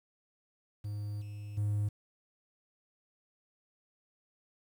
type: tone with level steps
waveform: triangle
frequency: 103.83 Hz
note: G#2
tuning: in tune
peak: -33 / -38 / -26 dBFS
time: 0.84-1.89 s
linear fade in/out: 10 ms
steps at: 1.21 / 1.57 s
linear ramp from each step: 10 ms
effects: tanh soft clip ceiling -22 dBFS + 10-bit